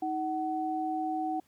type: tone pair together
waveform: sine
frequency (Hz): 315.7 / 750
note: D#4 / F#5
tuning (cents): +25 / +23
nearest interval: octave + minor third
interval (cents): 1498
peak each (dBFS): -33 / -31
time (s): 0.02-1.4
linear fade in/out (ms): 5
effects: pink hiss -68 dBFS RMS until 1.47 s + high-pass 80 Hz 12 dB/octave